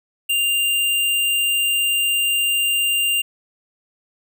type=tone with sample-and-hold; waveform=sine; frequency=2794 Hz; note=F7; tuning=in tune; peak=-16 dBFS; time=0.29-3.22 s; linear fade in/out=10 ms; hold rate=11025 Hz; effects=none